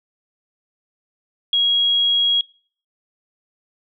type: tone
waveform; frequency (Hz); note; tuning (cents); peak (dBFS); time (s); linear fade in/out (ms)
sine; 3300; G#7; -12; -14; 1.53-2.41; 2
effects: noise-tail reverb RT60 0.5 s tail -26 dB re dry